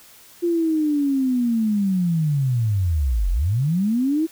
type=linear two-way sweep; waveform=sine; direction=down then up; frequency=349.2 to 41.2 to 330.3 Hz; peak=-17 dBFS; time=0.42-4.27 s; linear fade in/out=20 ms; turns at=3.31 s; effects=white hiss -48 dBFS RMS until 4.31 s